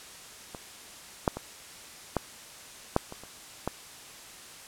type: clicks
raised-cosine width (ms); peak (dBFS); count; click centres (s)
1; -24 / -8 / -20 / -11 / -7 / -25 / -30 / -14; 8; 0.548 / 1.278 / 1.37 / 2.167 / 2.964 / 3.124 / 3.236 / 3.676
effects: white hiss -47 dBFS RMS until 4.67 s + low-pass 10000 Hz 12 dB/octave